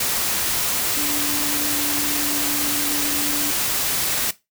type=tone in noise; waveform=sine; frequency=291.4 Hz; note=D4; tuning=13 cents flat; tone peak=-27 dBFS; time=0.97-3.51 s; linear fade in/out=5 ms; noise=white; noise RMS=-22 dBFS; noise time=0-4.31 s; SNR=-8 dB; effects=noise-tail reverb RT60 0.2 s tail -17 dB re dry